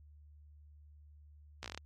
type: slowing click train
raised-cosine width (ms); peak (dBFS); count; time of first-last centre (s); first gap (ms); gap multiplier
0.2; -24; 8; 1.63-1.776; 14; 1.13
effects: added 74 Hz sine -55 dBFS peak until 1.85 s + MP3 64 kbps